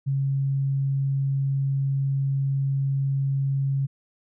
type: tone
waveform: sine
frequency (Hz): 137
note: C#3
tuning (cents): -20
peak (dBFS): -21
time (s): 0.06-3.87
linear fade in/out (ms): 20
effects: none